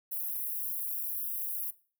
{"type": "high-pass noise", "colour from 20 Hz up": "white", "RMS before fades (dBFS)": -35, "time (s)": [0.11, 1.71], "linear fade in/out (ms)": 10, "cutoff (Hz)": 11000, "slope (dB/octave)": 48, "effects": ["noise-tail reverb RT60 0.4 s tail -19 dB re dry"]}